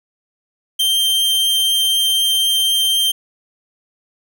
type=tone; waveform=45% pulse; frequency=3152 Hz; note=G7; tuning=9 cents sharp; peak=-13 dBFS; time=0.79-3.12 s; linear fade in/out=10 ms; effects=none